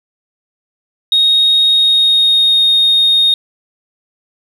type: tone with pitch glide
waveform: sine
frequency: 3737 to 3707 Hz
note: A#7 to A#7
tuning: +4 to -10 cents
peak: -6 dBFS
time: 1.12-3.34 s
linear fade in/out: 2 ms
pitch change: -14 cents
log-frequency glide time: 1.67-2.66 s
effects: tanh soft clip ceiling -4 dBFS + 8-bit